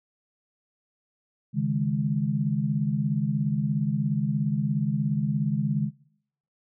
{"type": "chord", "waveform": "sine", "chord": "C# suspended second", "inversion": "none", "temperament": "equal", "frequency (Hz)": [138.59, 155.56, 207.7], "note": ["C#3", "D#3", "G#3"], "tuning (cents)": [0, 0, 0], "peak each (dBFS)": -27, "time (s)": [1.53, 5.91], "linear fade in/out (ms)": 50, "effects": ["noise-tail reverb RT60 0.7 s tail -22 dB re dry"]}